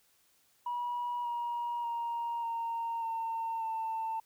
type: tone with pitch steps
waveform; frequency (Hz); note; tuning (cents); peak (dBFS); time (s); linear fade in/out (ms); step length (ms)
sine; 967 / 952 / 937.3 / 922.8 / 908.5 / 894.5; B5 / A#5 / A#5 / A#5 / A#5 / A5; -37 / +36 / +9 / -18 / -45 / +28; -31; 0.66-4.2; 5; 590
effects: tanh soft clip ceiling -29 dBFS + white hiss -69 dBFS RMS until 4.25 s